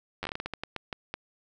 slowing click train, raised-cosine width 0.3 ms, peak -17 dBFS, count 14, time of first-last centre 0.23-1.14 s, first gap 10 ms, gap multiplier 1.29, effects none

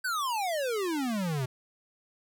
square exponential sweep, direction down, 1568 to 123.47 Hz, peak -29 dBFS, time 0.04-1.46 s, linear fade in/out 10 ms, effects none

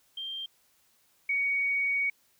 sine tone pair in turn, 3171 / 2242 Hz, G7 / C#7, +19 / +19 cents, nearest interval tritone, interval 600 cents, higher first, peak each -34 / -25 dBFS, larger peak second, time 0.17-0.46 / 1.29-2.1 s, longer second, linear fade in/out 5 ms, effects white hiss -67 dBFS RMS until 2.39 s

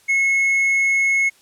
triangle tone, 2180 Hz, C#7, 29 cents flat, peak -13 dBFS, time 0.08-1.3 s, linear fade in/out 20 ms, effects white hiss -54 dBFS RMS until 1.41 s + low-pass 11000 Hz 12 dB/octave

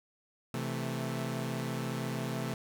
sawtooth chord, A minor, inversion first, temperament equal, 130.81 / 164.81 / 220 Hz, C3 / E3 / A3, 0 / 0 / 0 cents, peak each -32 / -36 / -34 dBFS, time 0.54-2.54 s, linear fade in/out 2 ms, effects none

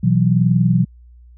sine chord, B suspended fourth, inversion none, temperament just, 123.47 / 164.63 / 185.21 Hz, B2 / E3 / F#3, 0 / -2 / +2 cents, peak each -16 dBFS, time 0.03-0.85 s, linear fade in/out 10 ms, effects added 60 Hz sine -41 dBFS peak until 1.37 s

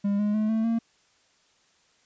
triangle tone with pitch steps, 201.6 / 208.1 / 214.8 / 221.8 / 228.9 Hz, G3 / G#3 / A3 / A3 / A#3, +49 / +4 / -41 / +14 / -31 cents, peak -20 dBFS, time 0.04-0.79 s, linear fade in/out 10 ms, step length 150 ms, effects white hiss -64 dBFS RMS until 2.05 s + resampled to 16000 Hz

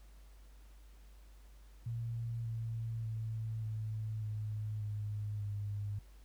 sine tone with pitch steps, 116.1 / 113.71 / 111.37 / 109.08 / 106.83 / 104.64 / 102.48 Hz, A#2 / A#2 / A2 / A2 / G#2 / G#2 / G#2, -7 / -43 / +21 / -15 / +49 / +14 / -23 cents, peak -36 dBFS, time 1.86-5.99 s, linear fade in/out 5 ms, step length 590 ms, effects added 50 Hz sine -54 dBFS peak until 6.24 s + pink hiss -68 dBFS RMS until 6.24 s

